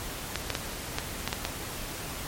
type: clicks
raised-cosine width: 0.2 ms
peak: -10 dBFS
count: 7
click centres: 0.357 / 0.503 / 0.552 / 0.985 / 1.276 / 1.329 / 1.451 s
effects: pink hiss -37 dBFS RMS until 2.27 s + MP3 64 kbps